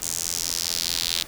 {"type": "tone with high-pass filter sweep", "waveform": "square", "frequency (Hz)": 42.4, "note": "E1", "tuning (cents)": 50, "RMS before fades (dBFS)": -27, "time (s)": [0.02, 1.23], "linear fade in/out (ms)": 0, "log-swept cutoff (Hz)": [7000, 3800], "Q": 2.5, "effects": ["pink hiss -42 dBFS RMS until 1.27 s"]}